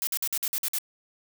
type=noise bursts; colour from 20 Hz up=blue; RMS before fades=-28 dBFS; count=8; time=0.02-0.785 s; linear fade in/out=0 ms; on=51 ms; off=51 ms; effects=none